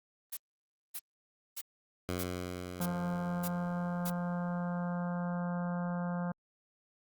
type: noise bursts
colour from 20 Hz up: blue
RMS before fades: -39 dBFS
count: 7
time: 0.32-4.104 s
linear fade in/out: 10 ms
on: 52 ms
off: 570 ms
type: tone with exponential decay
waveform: 10% pulse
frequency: 89.9 Hz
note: F#2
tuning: 49 cents flat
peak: -25 dBFS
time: 2.09-5.41 s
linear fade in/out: 0 ms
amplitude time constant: 720 ms
type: harmonic tone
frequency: 175.7 Hz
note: F3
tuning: 11 cents sharp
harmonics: 1 / 3 / 4 / 5 / 6 / 7 / 8 / 9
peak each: -33 / -43 / -45 / -47 / -49 / -50 / -51 / -52 dBFS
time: 2.8-6.32 s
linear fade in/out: 5 ms
effects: Opus 32 kbps